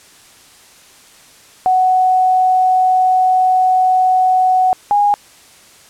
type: tone pair in turn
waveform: sine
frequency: 743 / 820.1 Hz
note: F#5 / G#5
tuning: +7 / -22 cents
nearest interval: major second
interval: 171 cents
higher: second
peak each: -9 dBFS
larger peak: neither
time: 1.66-4.73 / 4.91-5.14 s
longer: first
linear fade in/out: 0 ms
effects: white hiss -44 dBFS RMS until 5.89 s + low-pass 10000 Hz 12 dB/octave